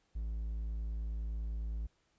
triangle tone, 54.9 Hz, A1, 3 cents flat, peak -33 dBFS, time 0.15-1.87 s, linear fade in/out 10 ms, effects pink hiss -75 dBFS RMS until 2.18 s + resampled to 16000 Hz

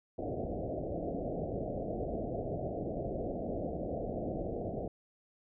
white low-pass noise, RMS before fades -37 dBFS, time 0.18-4.88 s, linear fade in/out 5 ms, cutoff 710 Hz, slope 96 dB/octave, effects none

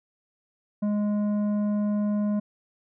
sine tone with tanh clipping, 207.7 Hz, G#3, in tune, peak -24 dBFS, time 0.82-2.4 s, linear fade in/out 10 ms, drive 9 dB, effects none

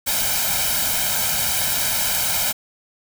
white noise with comb filter, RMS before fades -21 dBFS, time 0.06-2.53 s, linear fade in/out 20 ms, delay 1.3 ms, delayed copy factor +0.75, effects none

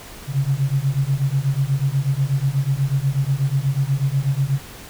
sine beating tone pair, 132.9 / 141.1 Hz, C3 / C#3, +27 / +31 cents, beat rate 8.2 Hz, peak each -20 / -20 dBFS, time 0.27-4.6 s, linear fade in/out 50 ms, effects pink hiss -39 dBFS RMS until 4.89 s

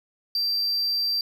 triangle tone, 4699 Hz, D8, in tune, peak -21 dBFS, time 0.35-1.21 s, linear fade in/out 2 ms, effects none

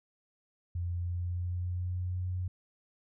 sine tone with pitch glide, 87.31 to 91.02 Hz, F2 to F#2, 0 to -28 cents, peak -31 dBFS, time 0.75-2.48 s, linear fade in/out 5 ms, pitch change +72 cents, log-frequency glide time 0.94-2.27 s, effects none

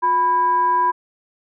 sine tone with frequency modulation, 990 Hz, B5, 4 cents sharp, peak -14 dBFS, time 0.02-0.92 s, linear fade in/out 20 ms, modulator 631 Hz, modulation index 0.33, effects none

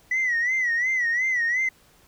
sine tone with vibrato, 1963 Hz, B6, 11 cents flat, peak -19 dBFS, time 0.11-1.69 s, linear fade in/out 5 ms, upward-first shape sine, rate 2.8 Hz, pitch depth 110 cents each way, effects tanh soft clip ceiling -18 dBFS + pink hiss -57 dBFS RMS until 2.07 s

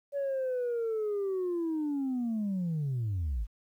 sine linear sweep, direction down, 570 to 45.54 Hz, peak -27 dBFS, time 0.12-3.47 s, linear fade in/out 50 ms, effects tanh soft clip ceiling -27 dBFS + 11-bit

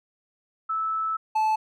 sine / triangle tone pair in turn, 1310 / 870.5 Hz, E6 / A5, -11 / -19 cents, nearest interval perfect fifth, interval 708 cents, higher first, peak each -24 / -18 dBFS, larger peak second, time 0.69-1.17 / 1.35-1.56 s, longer first, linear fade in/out 10 ms, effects none

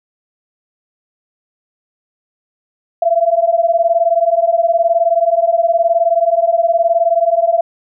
sine beating tone pair, 665 / 684 Hz, E5 / F5, +15 / -36 cents, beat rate 19 Hz, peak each -13 dBFS, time 3.02-7.61 s, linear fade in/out 5 ms, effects none

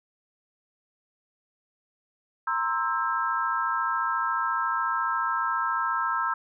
sine chord, C dominant seventh, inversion third, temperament equal with one note detuned, 932.3 / 1046.5 / 1318.5 / 1604.6 Hz, Bb5 / C6 / E6 / G6, 0 / 0 / 0 / +40 cents, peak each -31 / -30 / -27 / -32 dBFS, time 2.47-6.34 s, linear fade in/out 5 ms, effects none

